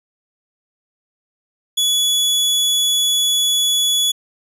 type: tone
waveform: sawtooth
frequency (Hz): 3400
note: G#7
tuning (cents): +40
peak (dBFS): -11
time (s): 1.77-4.12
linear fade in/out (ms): 10
effects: resampled to 32000 Hz